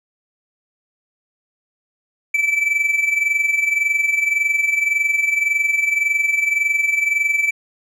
triangle tone with amplitude modulation, 2316 Hz, D7, 25 cents flat, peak -11 dBFS, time 2.34-7.51 s, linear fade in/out 5 ms, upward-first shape sine, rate 21.8 Hz, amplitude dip 65%, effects none

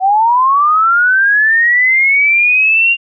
sine linear sweep, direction up, 740 to 2794 Hz, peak -7 dBFS, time 0-2.97 s, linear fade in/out 50 ms, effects none

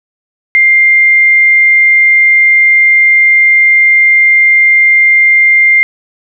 sine tone, 2100 Hz, C7, 6 cents sharp, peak -3 dBFS, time 0.55-5.83 s, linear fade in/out 0 ms, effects none

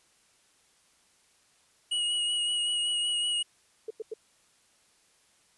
square tone with vibrato, 2900 Hz, F#7, 35 cents flat, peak -27 dBFS, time 1.91-3.43 s, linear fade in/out 10 ms, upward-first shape sine, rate 5.3 Hz, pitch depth 20 cents each way
sine tone bursts, 440 Hz, A4, in tune, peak -32 dBFS, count 3, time 3.88-4.139 s, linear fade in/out 5 ms, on 25 ms, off 92 ms
effects white hiss -65 dBFS RMS until 5.57 s + resampled to 24000 Hz

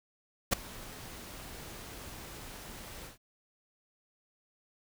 pink noise with ADSR envelope, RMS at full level -23 dBFS, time 0.51-3.18 s, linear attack 23 ms, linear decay 5 ms, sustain -23 dB, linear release 130 ms, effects none

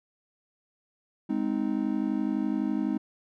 triangle chord, Ab major, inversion none, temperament just, 207.7 / 259.6 / 311.5 Hz, Ab3 / C4 / Eb4, 0 / -13 / +2 cents, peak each -28 dBFS, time 1.29-2.98 s, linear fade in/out 10 ms, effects none

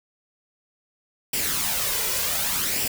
white noise with flanger, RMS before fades -25 dBFS, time 1.33-2.88 s, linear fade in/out 5 ms, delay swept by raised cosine 0.38 to 2.08 ms, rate 0.67 Hz, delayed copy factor +0.55, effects none

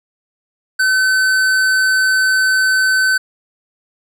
sine tone with hard clipping, 1524 Hz, G6, 49 cents flat, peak -13 dBFS, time 0.79-3.18 s, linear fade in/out 10 ms, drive 13 dB, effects none

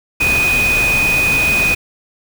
sine tone in noise, 2489 Hz, D#7, in tune, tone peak -12 dBFS, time 0.2-1.75 s, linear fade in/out 10 ms, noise pink, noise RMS -21 dBFS, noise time 0.2-1.75 s, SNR +6 dB, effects none

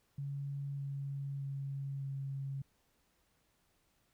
sine tone with pitch steps, 140.3 / 139.17 / 138.05 / 136.94 Hz, C#3 / C#3 / C#3 / C#3, +21 / +7 / -7 / -21 cents, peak -37 dBFS, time 0.18-2.62 s, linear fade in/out 5 ms, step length 610 ms, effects pink hiss -75 dBFS RMS until 4.13 s

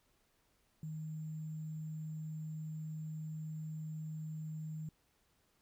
sine tone with sample-and-hold, 156.1 Hz, D#3, 6 cents sharp, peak -40 dBFS, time 0.83-4.89 s, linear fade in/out 2 ms, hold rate 7350 Hz, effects pink hiss -75 dBFS RMS until 5.61 s

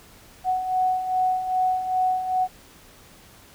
sine beating tone pair, 740 / 742.5 Hz, F#5 / F#5, 0 / +6 cents, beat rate 2.5 Hz, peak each -28 / -21 dBFS, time 0.44-2.48 s, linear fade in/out 50 ms, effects pink hiss -50 dBFS RMS until 3.54 s

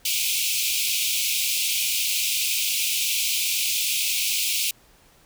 pink high-pass noise, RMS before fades -24 dBFS, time 0.05-4.71 s, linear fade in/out 5 ms, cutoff 2300 Hz, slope 96 dB/octave, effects pink hiss -56 dBFS RMS until 5.25 s

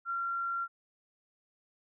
sine tone, 1374 Hz, F6, 29 cents flat, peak -31 dBFS, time 0.05-0.68 s, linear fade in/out 50 ms, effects none

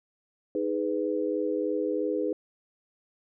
sine chord, G# minor, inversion second, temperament just, 311.5 / 415.3 / 498.4 Hz, D#4 / G#4 / B4, +2 / 0 / +16 cents, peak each -30 dBFS, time 0.55-2.33 s, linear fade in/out 2 ms, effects none

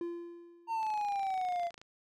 triangle tone with exponential decay, 343.4 Hz, F4, 29 cents flat, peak -31 dBFS, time 0.01-1.03 s, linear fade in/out 2 ms, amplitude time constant 220 ms
triangle exponential sweep, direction down, 920 to 680 Hz, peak -29 dBFS, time 0.67-1.71 s, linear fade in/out 50 ms
click train, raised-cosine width 0.2 ms, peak -33 dBFS, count 28, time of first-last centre 0.83-1.815 s, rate 27.4 Hz
effects none

